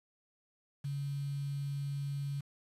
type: tone with quantisation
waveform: sine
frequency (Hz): 140.9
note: C#3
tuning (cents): +29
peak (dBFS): -34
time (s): 0.84-2.41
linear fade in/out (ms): 10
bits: 9
effects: resampled to 32000 Hz